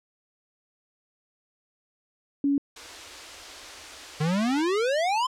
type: tone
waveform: sine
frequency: 281.5 Hz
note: C#4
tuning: 27 cents sharp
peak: -20 dBFS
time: 2.44-2.58 s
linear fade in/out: 2 ms
type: band-stop noise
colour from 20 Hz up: white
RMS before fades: -40 dBFS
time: 2.76-4.62 s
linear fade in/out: 5 ms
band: 100 to 260 Hz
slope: 48 dB/octave
type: exponential sweep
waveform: square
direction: up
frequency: 146.83 to 1056 Hz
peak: -23 dBFS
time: 4.2-5.27 s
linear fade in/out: 10 ms
effects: low-pass 6000 Hz 12 dB/octave